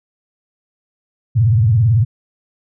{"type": "tone with vibrato", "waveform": "sine", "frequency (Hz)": 112, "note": "A2", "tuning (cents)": 31, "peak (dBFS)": -9, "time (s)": [1.35, 2.05], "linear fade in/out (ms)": 20, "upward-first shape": "triangle", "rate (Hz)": 18, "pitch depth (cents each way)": 290, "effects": []}